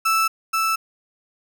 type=tone pair in turn; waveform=35% pulse; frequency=1318.5 / 1318.5 Hz; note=E6 / E6; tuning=0 / 0 cents; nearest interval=unison; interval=0 cents; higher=neither; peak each=-15 / -17 dBFS; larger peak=first; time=0.05-0.28 / 0.53-0.76 s; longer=neither; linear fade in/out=10 ms; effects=none